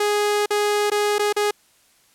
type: tone with dropouts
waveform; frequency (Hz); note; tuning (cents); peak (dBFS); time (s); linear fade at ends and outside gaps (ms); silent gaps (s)
sawtooth; 415; G#4; -1; -14; 0-1.51; 5; 0.46-0.505 / 0.901-0.916 / 1.184-1.193 / 1.327-1.364
effects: white hiss -58 dBFS RMS until 2.14 s + low-pass 12000 Hz 12 dB/octave